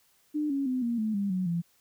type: tone with pitch steps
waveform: sine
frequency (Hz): 300.1 / 276.8 / 255.3 / 235.5 / 217.2 / 200.3 / 184.73 / 170.38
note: D4 / C#4 / C4 / A#3 / A3 / G3 / F#3 / F3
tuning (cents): +38 / -2 / -42 / +18 / -22 / +38 / -3 / -42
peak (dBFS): -26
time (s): 0.34-1.62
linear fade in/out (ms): 20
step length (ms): 160
effects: white hiss -66 dBFS RMS until 1.8 s